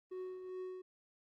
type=tone with tremolo; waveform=triangle; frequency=370 Hz; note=F#4; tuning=in tune; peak=-38 dBFS; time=0.11-0.82 s; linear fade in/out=10 ms; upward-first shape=triangle; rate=2.5 Hz; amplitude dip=55%; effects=Opus 32 kbps